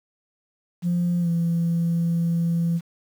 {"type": "tone with pitch glide", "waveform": "sine", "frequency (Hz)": [174.61, 168.66], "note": ["F3", "E3"], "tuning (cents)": [0, 40], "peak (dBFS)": -18, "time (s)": [0.82, 2.81], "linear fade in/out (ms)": 50, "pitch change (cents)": -60, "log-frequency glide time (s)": [1.2, 1.29], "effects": ["tanh soft clip ceiling -16 dBFS", "8-bit"]}